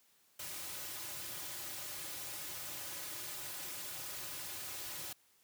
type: noise with comb filter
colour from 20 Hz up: white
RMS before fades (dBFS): -44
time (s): 0.39-5.13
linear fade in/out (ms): 5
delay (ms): 4.4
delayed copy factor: -0.7
effects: white hiss -70 dBFS RMS until 5.43 s + high-pass 60 Hz 12 dB/octave